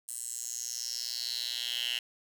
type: tone with high-pass filter sweep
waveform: 10% pulse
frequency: 120.1 Hz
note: B2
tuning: 48 cents flat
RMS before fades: -36 dBFS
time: 0.08-1.99 s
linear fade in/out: 5 ms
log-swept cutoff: 8900 to 2800 Hz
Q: 5
effects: none